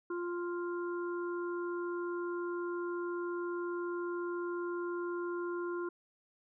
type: harmonic tone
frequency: 349.2 Hz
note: F4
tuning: in tune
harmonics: 1 / 3 / 4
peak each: -35 / -44 / -45 dBFS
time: 0.1-5.89 s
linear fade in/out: 5 ms
effects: none